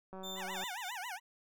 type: click train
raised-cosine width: 1 ms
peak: -34 dBFS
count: 97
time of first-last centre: 0.13-0.638 s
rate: 189 Hz
type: tone with tremolo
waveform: 35% pulse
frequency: 3575 Hz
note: A7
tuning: 27 cents sharp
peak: -39 dBFS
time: 0.23-0.91 s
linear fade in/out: 10 ms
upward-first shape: sine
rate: 3.2 Hz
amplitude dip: 90%
type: tone with vibrato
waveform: 20% pulse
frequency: 849 Hz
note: G#5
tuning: 38 cents sharp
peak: -35 dBFS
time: 0.35-1.2 s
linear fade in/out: 50 ms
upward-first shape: sine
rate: 7.3 Hz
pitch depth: 290 cents each way
effects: none